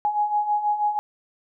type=beating tone pair; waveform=sine; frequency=830.6 / 836.8 Hz; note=G#5 / G#5; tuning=0 / +13 cents; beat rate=6.2 Hz; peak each=-27 / -21 dBFS; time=0.05-0.99 s; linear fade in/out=0 ms; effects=none